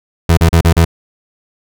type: tone bursts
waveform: 30% pulse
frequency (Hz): 83.1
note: E2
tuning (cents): +15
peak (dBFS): -3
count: 5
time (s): 0.29-0.849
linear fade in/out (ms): 5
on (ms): 83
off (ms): 36
effects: none